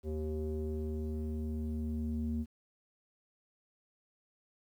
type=tone with low-pass filter sweep; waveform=square; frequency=77.3 Hz; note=D#2; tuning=11 cents flat; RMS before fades=-36 dBFS; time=0.03-2.46 s; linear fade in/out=50 ms; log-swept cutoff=430 to 240 Hz; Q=4; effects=11-bit